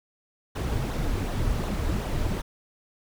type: noise with flanger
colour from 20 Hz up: brown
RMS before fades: -27 dBFS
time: 0.55-2.42 s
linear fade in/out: 10 ms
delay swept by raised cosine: 0.39 to 5.89 ms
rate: 2.7 Hz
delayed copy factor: -0.5
effects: none